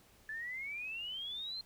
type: exponential sweep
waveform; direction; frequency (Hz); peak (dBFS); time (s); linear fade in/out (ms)
sine; up; 1722 to 4217; -39; 0.29-1.61; 2
effects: pink hiss -64 dBFS RMS until 1.65 s